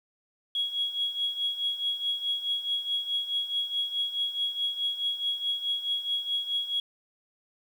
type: tone with tremolo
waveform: sine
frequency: 3322 Hz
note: G#7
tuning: in tune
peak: -23 dBFS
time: 0.55-6.8 s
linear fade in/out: 2 ms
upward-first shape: triangle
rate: 4.7 Hz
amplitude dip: 80%
effects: tanh soft clip ceiling -19 dBFS + 9-bit